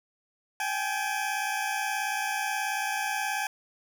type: tone pair together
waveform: 20% pulse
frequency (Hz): 784 / 842.5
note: G5 / G#5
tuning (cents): 0 / +25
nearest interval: minor second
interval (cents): 125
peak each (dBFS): -26 / -26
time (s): 0.6-3.47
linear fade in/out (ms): 2
effects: none